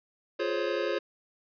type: chord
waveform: square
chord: Db major seventh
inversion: first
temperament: equal with one note detuned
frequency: 349.2 / 420.6 / 523.3 / 554.4 Hz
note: F4 / Ab4 / C5 / Db5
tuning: 0 / +22 / 0 / 0 cents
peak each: -34 dBFS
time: 0.39-0.99 s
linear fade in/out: 10 ms
effects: resampled to 11025 Hz